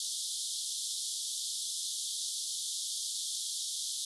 pink band-pass noise, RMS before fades -37 dBFS, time 0-4.05 s, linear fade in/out 2 ms, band 3300 to 11000 Hz, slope 96 dB/octave, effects none

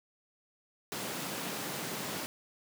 pink high-pass noise, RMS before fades -38 dBFS, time 0.92-2.26 s, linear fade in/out 0 ms, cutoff 140 Hz, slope 24 dB/octave, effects none

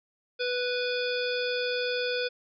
harmonic tone, 493.9 Hz, B4, in tune, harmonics 1 / 3 / 5 / 7 / 9 / 10, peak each -29 / -34 / -36 / -37 / -39 / -39 dBFS, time 0.39-2.29 s, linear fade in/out 20 ms, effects none

